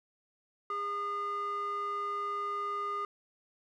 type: tone with band-pass filter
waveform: square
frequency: 407.2 Hz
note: G#4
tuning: 34 cents flat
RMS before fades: -35 dBFS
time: 0.7-3.05 s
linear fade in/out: 2 ms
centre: 1100 Hz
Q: 5.4
effects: none